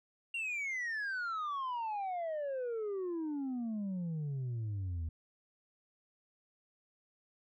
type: exponential sweep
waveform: sine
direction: down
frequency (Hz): 2794 to 78.4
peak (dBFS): -32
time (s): 0.34-5.09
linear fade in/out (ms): 5
effects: tanh soft clip ceiling -34 dBFS